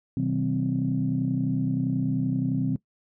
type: tone cluster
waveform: sine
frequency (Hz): 127.9 / 158.5 / 190.9 / 260.3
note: C3 / D#3 / G3 / C4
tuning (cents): -39 / +32 / -46 / -9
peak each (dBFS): -28 / -29 / -30 / -26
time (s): 0.17-2.76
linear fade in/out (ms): 2
effects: noise-tail reverb RT60 0.1 s tail -20 dB re dry + tanh soft clip ceiling -14 dBFS